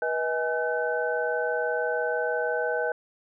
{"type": "tone cluster", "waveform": "sine", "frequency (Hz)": [485.9, 632, 829, 1519], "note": ["B4", "D#5", "G#5", "F#6"], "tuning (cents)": [-28, 27, -3, 45], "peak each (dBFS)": [-28, -30, -33, -30], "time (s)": [0.02, 2.92], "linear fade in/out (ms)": 2, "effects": []}